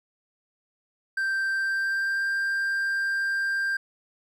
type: tone with pitch glide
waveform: triangle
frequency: 1568 to 1587.1 Hz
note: G6 to G6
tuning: 0 to +21 cents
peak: -22 dBFS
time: 1.17-3.77 s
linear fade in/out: 5 ms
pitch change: +21 cents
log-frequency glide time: 1.52-2.29 s
effects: none